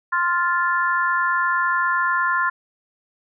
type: harmonic tone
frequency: 349.2 Hz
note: F4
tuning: in tune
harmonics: 3 / 4 / 5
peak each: -21 / -22 / -23 dBFS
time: 0.12-2.5 s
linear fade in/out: 10 ms
effects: none